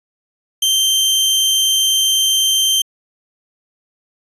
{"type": "tone", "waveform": "sawtooth", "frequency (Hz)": 3136, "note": "G7", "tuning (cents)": 0, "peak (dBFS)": -9, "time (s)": [0.62, 2.82], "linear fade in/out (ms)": 5, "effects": ["resampled to 32000 Hz"]}